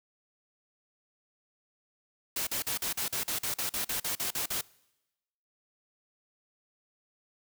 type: noise bursts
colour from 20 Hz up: white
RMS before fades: -32 dBFS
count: 15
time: 2.36-4.612 s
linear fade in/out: 5 ms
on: 110 ms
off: 43 ms
effects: noise-tail reverb RT60 1.0 s tail -24 dB re dry